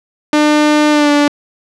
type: tone with pitch glide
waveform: sawtooth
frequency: 300 to 291 Hz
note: D4 to D4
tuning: +37 to -16 cents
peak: -4 dBFS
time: 0.33-1.28 s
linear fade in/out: 2 ms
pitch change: -53 cents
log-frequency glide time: 0.91-1.11 s
effects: low-pass 6000 Hz 12 dB/octave